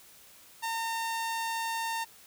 sawtooth tone, 911 Hz, A#5, 40 cents flat, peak -27 dBFS, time 0.62-2.05 s, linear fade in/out 20 ms, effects white hiss -55 dBFS RMS until 2.26 s

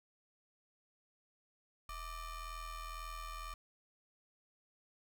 45% pulse ring-modulated tone, 607 Hz, D#5, 43 cents flat, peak -40 dBFS, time 1.89-3.54 s, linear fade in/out 2 ms, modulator 566 Hz, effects none

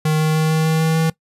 square tone with pitch steps, 155.3 / 156.29 / 157.29 / 158.29 / 159.3 / 160.31 / 161.33 Hz, D#3 / D#3 / D#3 / D#3 / D#3 / E3 / E3, -3 / +8 / +19 / +30 / +41 / -48 / -37 cents, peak -15 dBFS, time 0.05-1.1 s, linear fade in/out 5 ms, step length 150 ms, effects noise-tail reverb RT60 0.1 s tail -20 dB re dry + resampled to 32000 Hz

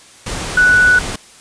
sine tone in noise, 1480 Hz, F#6, in tune, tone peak -7 dBFS, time 0.57-0.99 s, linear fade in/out 5 ms, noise pink, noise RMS -23 dBFS, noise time 0.26-1.16 s, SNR +13 dB, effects white hiss -42 dBFS RMS until 1.4 s + resampled to 22050 Hz

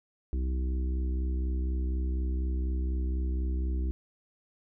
harmonic tone, 64.1 Hz, C2, 35 cents flat, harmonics 1 / 3 / 4 / 5 / 6, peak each -27 / -43 / -47 / -42 / -48 dBFS, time 0.33-3.91 s, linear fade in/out 0 ms, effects none

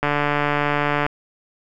click train, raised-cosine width 0.5 ms, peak -5 dBFS, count 152, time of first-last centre 0.03-1.064 s, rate 146 Hz, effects none

